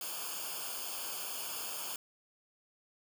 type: noise with comb filter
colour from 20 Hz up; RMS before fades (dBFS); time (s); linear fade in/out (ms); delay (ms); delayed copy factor
white; -40; 0.01-1.96; 2; 0.51; -0.9
effects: none